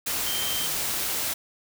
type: tone in noise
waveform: sine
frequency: 3136 Hz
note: G7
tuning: in tune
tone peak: -31 dBFS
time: 0.26-0.67 s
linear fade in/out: 10 ms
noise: white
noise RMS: -28 dBFS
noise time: 0.06-1.34 s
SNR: -6 dB
effects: none